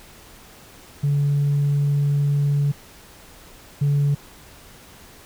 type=tone pair in turn; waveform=sine; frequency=143.3 / 143.3 Hz; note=D3 / D3; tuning=-42 / -42 cents; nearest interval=unison; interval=0 cents; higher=neither; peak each=-15 / -14 dBFS; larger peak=second; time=1.03-2.72 / 3.81-4.15 s; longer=first; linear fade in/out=10 ms; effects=tanh soft clip ceiling -14 dBFS + pink hiss -46 dBFS RMS until 5.25 s

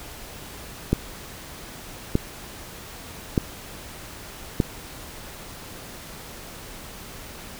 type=click train; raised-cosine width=3 ms; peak=-5 dBFS; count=4; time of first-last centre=0.93-4.602 s; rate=0.817 Hz; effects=pink hiss -40 dBFS RMS until 7.59 s

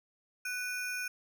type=ring-modulated tone; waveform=square; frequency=1975.5 Hz; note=B6; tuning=in tune; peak=-32 dBFS; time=0.45-1.08 s; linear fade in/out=5 ms; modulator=485 Hz; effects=none

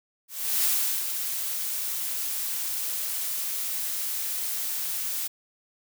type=noise with ADSR envelope; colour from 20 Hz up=blue; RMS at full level=-23 dBFS; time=0.28-5.28 s; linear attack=360 ms; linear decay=400 ms; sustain=-7 dB; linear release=12 ms; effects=none

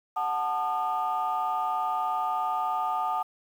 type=chord; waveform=sine; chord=D# diminished; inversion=first; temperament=equal with one note detuned; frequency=740 / 880 / 1216.8 Hz; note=F#5 / A5 / D#6; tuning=0 / 0 / -39 cents; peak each=-29 dBFS; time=0.16-3.23 s; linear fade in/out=10 ms; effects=tanh soft clip ceiling -19 dBFS + 9-bit

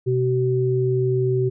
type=tone pair together; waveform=sine; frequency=126.6 / 379.4 Hz; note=B2 / F#4; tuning=+43 / +43 cents; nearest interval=octave + perfect fifth; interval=1900 cents; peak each=-20 dBFS; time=0.06-1.5 s; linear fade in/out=20 ms; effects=none

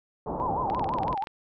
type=low-pass noise; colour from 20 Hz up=white; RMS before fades=-32 dBFS; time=0.26-1.15 s; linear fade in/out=5 ms; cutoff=990 Hz; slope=48 dB/octave
type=tone with vibrato; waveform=sine; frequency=892 Hz; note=A5; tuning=23 cents sharp; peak=-27 dBFS; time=0.4-1.24 s; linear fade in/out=0 ms; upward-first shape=sine; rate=6 Hz; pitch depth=260 cents each way
type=click train; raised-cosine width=0.3 ms; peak=-23 dBFS; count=13; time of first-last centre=0.7-1.271 s; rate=21 Hz
effects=none

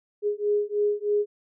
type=beating tone pair; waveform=sine; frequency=412.9 / 416.1 Hz; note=G#4 / G#4; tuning=-10 / +3 cents; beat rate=3.2 Hz; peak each=-25 dBFS; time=0.22-1.26 s; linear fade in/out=50 ms; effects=none

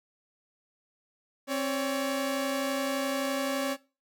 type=tone pair together; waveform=sawtooth; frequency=266.8 / 565.3 Hz; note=C4 / C#5; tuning=+34 / +34 cents; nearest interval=octave + minor second; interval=1300 cents; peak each=-27 dBFS; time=1.47-3.77 s; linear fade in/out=50 ms; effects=noise-tail reverb RT60 0.3 s tail -19 dB re dry

